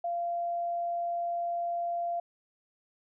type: tone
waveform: sine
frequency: 690 Hz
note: F5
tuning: 21 cents flat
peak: -29 dBFS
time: 0.04-2.2 s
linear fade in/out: 5 ms
effects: none